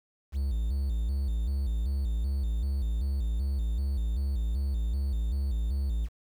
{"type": "tone with vibrato", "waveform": "triangle", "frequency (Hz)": 61.74, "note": "B1", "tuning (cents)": 0, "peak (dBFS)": -24, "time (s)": [0.32, 6.09], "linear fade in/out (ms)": 50, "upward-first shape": "square", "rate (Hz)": 2.6, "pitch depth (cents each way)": 180, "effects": ["9-bit"]}